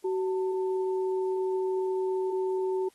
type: tone pair together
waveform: sine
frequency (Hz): 376.7 / 892.8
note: F#4 / A5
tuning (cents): +31 / +25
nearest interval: octave + minor third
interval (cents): 1494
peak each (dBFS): -26 / -38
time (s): 0.04-2.89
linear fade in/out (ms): 10
effects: white hiss -64 dBFS RMS until 2.94 s + AAC 32 kbps